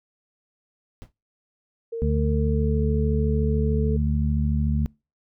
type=noise with exponential decay; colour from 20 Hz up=brown; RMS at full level=-35 dBFS; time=1.02-1.12 s; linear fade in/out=0 ms; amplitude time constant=21 ms
type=tone with pitch glide; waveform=sine; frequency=459 to 437.5 Hz; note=A#4 to A4; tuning=-27 to -10 cents; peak=-27 dBFS; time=1.92-3.97 s; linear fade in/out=10 ms; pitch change=-83 cents; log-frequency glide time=2.21-2.87 s
type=harmonic tone; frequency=73.6 Hz; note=D2; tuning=4 cents sharp; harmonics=1 / 2 / 3; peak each=-22 / -25 / -27 dBFS; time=2.02-4.86 s; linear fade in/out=0 ms
effects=noise-tail reverb RT60 0.3 s tail -26 dB re dry